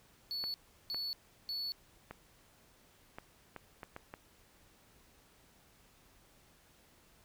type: tone bursts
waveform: triangle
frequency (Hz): 4428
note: C#8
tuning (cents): -3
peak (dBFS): -35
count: 3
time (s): 0.31-1.72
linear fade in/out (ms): 0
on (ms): 230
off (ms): 360
type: clicks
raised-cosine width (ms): 0.5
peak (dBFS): -29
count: 8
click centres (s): 0.44 / 0.945 / 2.11 / 3.185 / 3.563 / 3.832 / 3.964 / 4.139
effects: pink hiss -65 dBFS RMS until 7.24 s